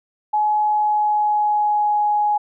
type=tone with pitch glide; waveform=sine; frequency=846 to 835.8 Hz; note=G#5 to G#5; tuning=+32 to +11 cents; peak=-15 dBFS; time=0.33-2.38 s; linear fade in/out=10 ms; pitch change=-21 cents; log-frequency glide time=0.6-1.98 s; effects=none